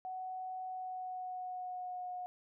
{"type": "tone with pitch glide", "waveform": "sine", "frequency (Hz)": [745, 725.5], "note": ["F#5", "F#5"], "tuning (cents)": [12, -34], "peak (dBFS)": -39, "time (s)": [0.05, 2.26], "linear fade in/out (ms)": 0, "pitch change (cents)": -46, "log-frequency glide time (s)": [0.65, 2.1], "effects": []}